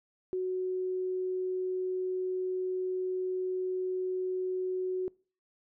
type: tone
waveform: sine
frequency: 370 Hz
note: F#4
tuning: in tune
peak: -29 dBFS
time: 0.33-5.08 s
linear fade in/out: 0 ms
effects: noise-tail reverb RT60 0.4 s tail -25 dB re dry